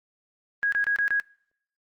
sine tone bursts, 1649 Hz, G#6, 13 cents flat, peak -21 dBFS, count 5, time 0.63-1.199 s, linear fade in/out 0 ms, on 93 ms, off 26 ms, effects noise-tail reverb RT60 0.7 s tail -25 dB re dry + Opus 32 kbps

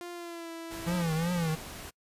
sawtooth tone with pitch glide, 349.2 to 331.1 Hz, F4 to E4, 0 to +8 cents, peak -35 dBFS, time 0.01-1.02 s, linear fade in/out 0 ms, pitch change -92 cents, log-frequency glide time 0.12-0.51 s
pink noise, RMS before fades -43 dBFS, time 0.7-1.91 s, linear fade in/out 20 ms
square tone with vibrato, 167.8 Hz, E3, 31 cents sharp, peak -28 dBFS, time 0.86-1.56 s, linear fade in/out 20 ms, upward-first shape triangle, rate 2.7 Hz, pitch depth 130 cents each way
effects noise-tail reverb RT60 0.1 s tail -26 dB re dry + resampled to 32000 Hz

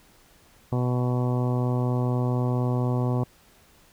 harmonic tone, 124.2 Hz, B2, 10 cents sharp, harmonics 1 / 2 / 3 / 4 / 5 / 6 / 7 / 8 / 9, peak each -23 / -29 / -33 / -35 / -37 / -39 / -40 / -41 / -42 dBFS, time 0.72-3.24 s, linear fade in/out 5 ms, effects pink hiss -57 dBFS RMS until 3.92 s

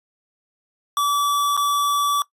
square tone with dropouts, 1152 Hz, D6, 34 cents flat, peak -18 dBFS, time 0.97-2.22 s, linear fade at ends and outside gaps 1 ms, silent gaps 1.567-1.575 s, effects noise-tail reverb RT60 0.1 s tail -20 dB re dry + resampled to 32000 Hz

